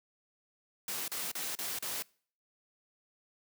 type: noise bursts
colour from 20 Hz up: white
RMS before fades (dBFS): -37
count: 5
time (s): 0.88-2.024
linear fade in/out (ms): 2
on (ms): 200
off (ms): 36
effects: noise-tail reverb RT60 0.5 s tail -25 dB re dry + high-pass 150 Hz 12 dB/octave